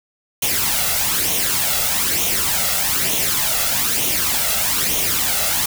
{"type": "noise with flanger", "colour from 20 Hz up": "white", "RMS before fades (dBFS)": -19, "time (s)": [0.42, 5.66], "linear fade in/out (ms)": 5, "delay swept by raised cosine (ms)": [0.31, 1.51], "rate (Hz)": 1.1, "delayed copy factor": 0.6, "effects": []}